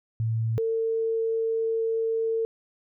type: tone pair in turn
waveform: sine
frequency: 112.7 / 450.8 Hz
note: A2 / A4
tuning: +42 / +42 cents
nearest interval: 2 octaves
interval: 2400 cents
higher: second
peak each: -23 / -23 dBFS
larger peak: neither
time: 0.2-0.58 / 0.58-2.45 s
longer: second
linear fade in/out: 0 ms
effects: none